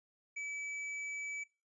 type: tone with hard clipping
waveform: triangle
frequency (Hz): 2296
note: D7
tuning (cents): -40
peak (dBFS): -40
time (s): 0.36-1.44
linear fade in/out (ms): 10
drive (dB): 10
effects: noise-tail reverb RT60 0.3 s tail -21 dB re dry + resampled to 22050 Hz